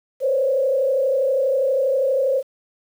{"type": "tone with frequency modulation", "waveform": "sine", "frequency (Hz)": 535, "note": "C5", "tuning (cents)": 38, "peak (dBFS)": -16, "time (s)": [0.2, 2.43], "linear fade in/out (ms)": 50, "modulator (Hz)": 32.4, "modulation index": 1, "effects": ["8-bit"]}